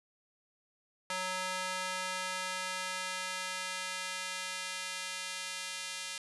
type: tone with high-pass filter sweep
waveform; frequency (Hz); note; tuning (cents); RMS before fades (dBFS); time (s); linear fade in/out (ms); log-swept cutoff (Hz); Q
square; 185.2; F#3; +2; -38; 1.1-6.18; 2; 910 to 2600; 0.77
effects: resampled to 24000 Hz + 9-bit